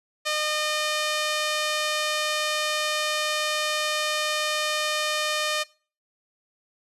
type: tone with band-pass filter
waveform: sawtooth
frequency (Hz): 609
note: D#5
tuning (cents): -37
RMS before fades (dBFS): -26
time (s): 0.25-5.64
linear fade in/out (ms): 20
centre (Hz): 3800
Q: 0.65
effects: noise-tail reverb RT60 0.4 s tail -22 dB re dry + resampled to 32000 Hz